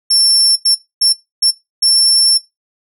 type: tone bursts at uneven times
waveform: 35% pulse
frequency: 5410 Hz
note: E8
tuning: 44 cents sharp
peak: -6 dBFS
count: 5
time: 0.1-0.56 / 0.65-0.75 / 1.01-1.13 / 1.42-1.51 / 1.82-2.38 s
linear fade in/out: 10 ms
effects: noise-tail reverb RT60 0.2 s tail -18 dB re dry